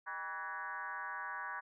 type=tone with frequency modulation; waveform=sine; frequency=1318.5 Hz; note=E6; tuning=in tune; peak=-39 dBFS; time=0.06-1.61 s; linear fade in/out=20 ms; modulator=175 Hz; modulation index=2.6; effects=none